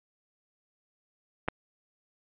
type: clicks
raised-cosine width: 0.5 ms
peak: -28 / -12 dBFS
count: 2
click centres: 1.479 / 1.485 s
effects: resampled to 8000 Hz